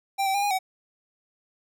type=tone with pitch steps; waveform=square; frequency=787 / 772 / 805 / 819 / 755 Hz; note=G5 / G5 / G5 / G#5 / F#5; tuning=+7 / -27 / +46 / -24 / +35 cents; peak=-23 dBFS; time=0.18-0.59 s; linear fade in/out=20 ms; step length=82 ms; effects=none